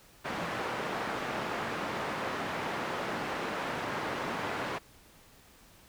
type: band-pass noise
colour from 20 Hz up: white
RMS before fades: -35 dBFS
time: 0.24-4.79 s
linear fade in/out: 20 ms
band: 130 to 1400 Hz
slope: 12 dB/octave
effects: pink hiss -58 dBFS RMS until 5.88 s